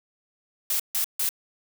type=noise bursts; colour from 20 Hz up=blue; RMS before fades=-25 dBFS; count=3; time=0.7-1.291 s; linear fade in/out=2 ms; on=97 ms; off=150 ms; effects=none